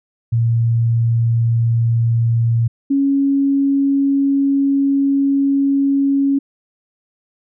sine tone pair in turn, 115.9 / 276.9 Hz, A#2 / C#4, -10 / -2 cents, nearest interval octave + minor third, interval 1508 cents, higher second, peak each -12 / -12 dBFS, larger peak neither, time 0.32-2.68 / 2.9-6.39 s, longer second, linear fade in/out 10 ms, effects none

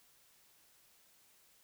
silence, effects white hiss -67 dBFS RMS until 1.63 s

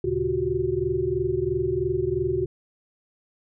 sine tone cluster, 76.1 / 117.4 / 138.9 / 359.8 / 382.8 Hz, D#2 / A#2 / C#3 / F#4 / G4, -38 / +13 / +4 / -48 / -41 cents, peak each -34 / -34 / -33 / -25 / -26 dBFS, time 0.04-2.46 s, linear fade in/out 5 ms, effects none

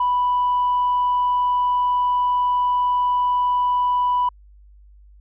sine tone, 987.8 Hz, B5, in tune, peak -15 dBFS, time 0-4.29 s, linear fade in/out 5 ms, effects tanh soft clip ceiling -13 dBFS + added 50 Hz sine -45 dBFS peak until 5.2 s

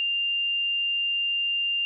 sine tone, 2794 Hz, F7, in tune, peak -23 dBFS, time 0-1.85 s, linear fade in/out 0 ms, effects none

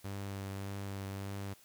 sawtooth tone with vibrato, 98.5 Hz, G2, 9 cents sharp, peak -35 dBFS, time 0.04-1.54 s, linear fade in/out 10 ms, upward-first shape triangle, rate 1.7 Hz, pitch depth 21 cents each way, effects white hiss -62 dBFS RMS until 1.64 s

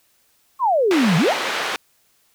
sine exponential two-way sweep, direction down then up, 1129 to 151.5 to 1129 Hz, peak -14 dBFS, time 0.59-1.35 s, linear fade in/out 50 ms, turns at 1.17 s
white band-pass noise, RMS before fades -24 dBFS, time 0.91-1.76 s, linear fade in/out 0 ms, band 380 to 2500 Hz, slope 12 dB/octave
effects white hiss -61 dBFS RMS until 2.34 s

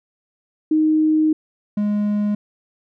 sine / triangle tone pair in turn, 311.1 / 207.6 Hz, D#4 / G#3, 0 / 0 cents, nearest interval perfect fifth, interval 700 cents, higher first, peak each -13 / -15 dBFS, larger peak first, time 0.71-1.33 / 1.77-2.35 s, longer first, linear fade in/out 5 ms, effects none

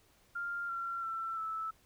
sine tone with pitch steps, 1396.9 / 1368.2 / 1340 / 1312.4 Hz, F6 / F6 / E6 / E6, 0 / -36 / +28 / -8 cents, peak -35 dBFS, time 0.35-1.71 s, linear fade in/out 10 ms, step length 340 ms, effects pink hiss -67 dBFS RMS until 1.85 s

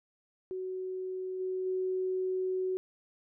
sine tone with level steps, 372.7 Hz, F#4, 13 cents sharp, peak -34 / -31 / -29 dBFS, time 0.51-2.77 s, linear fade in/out 0 ms, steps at 1.39 / 1.65 s, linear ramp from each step 20 ms, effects none

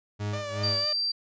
40% pulse tone with tremolo, 103.7 Hz, G#2, 2 cents flat, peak -27 dBFS, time 0.19-0.86 s, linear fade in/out 20 ms, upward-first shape sine, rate 2.7 Hz, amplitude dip 85%
sawtooth tone with vibrato, 587.3 Hz, D5, in tune, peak -29 dBFS, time 0.33-0.93 s, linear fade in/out 5 ms, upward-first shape triangle, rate 4 Hz, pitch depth 51 cents each way
sine tone, 4699 Hz, D8, in tune, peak -25 dBFS, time 0.63-1.12 s, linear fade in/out 10 ms
effects resampled to 16000 Hz

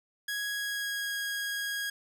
sawtooth tone with pitch glide, 1661.2 to 1643.1 Hz, G#6 to G#6, 0 to -19 cents, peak -28 dBFS, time 0.28-1.9 s, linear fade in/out 5 ms, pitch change -19 cents, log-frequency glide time 0.48-1.15 s, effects none

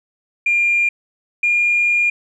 sine tone pair in turn, 2400 / 2415 Hz, D7 / D7, +37 / +48 cents, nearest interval unison, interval 11 cents, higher second, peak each -12 dBFS, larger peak neither, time 0.46-0.89 / 1.43-2.1 s, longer second, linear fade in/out 5 ms, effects tanh soft clip ceiling -8 dBFS

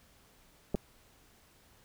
clicks, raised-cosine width 2 ms, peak -18 dBFS, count 2, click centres 0.745 / 0.75 s, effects pink hiss -63 dBFS RMS until 1.84 s

